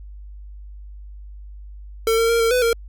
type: tone with pitch steps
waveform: square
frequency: 449.7 / 457.1 / 464 / 456.1 / 499.9 / 462.7 Hz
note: A4 / A#4 / A#4 / A#4 / B4 / A#4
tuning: +38 / -34 / -8 / -38 / +21 / -13 cents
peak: -16 dBFS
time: 2.07-2.73 s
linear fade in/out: 2 ms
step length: 110 ms
effects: added 50 Hz sine -35 dBFS peak until 2.88 s